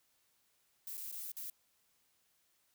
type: noise with dropouts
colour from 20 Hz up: violet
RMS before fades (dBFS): -44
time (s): 0.87-1.5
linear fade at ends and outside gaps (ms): 1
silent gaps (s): 0.971-0.977 / 1.115-1.125 / 1.318-1.367
effects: white hiss -75 dBFS RMS until 2.74 s